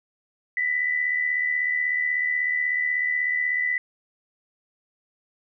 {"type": "tone pair together", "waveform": "sine", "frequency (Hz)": [1916, 1992.3], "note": ["A#6", "B6"], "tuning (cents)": [47, 15], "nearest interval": "minor second", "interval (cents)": 68, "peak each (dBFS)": [-30, -22], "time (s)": [0.57, 3.78], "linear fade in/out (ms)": 2, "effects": []}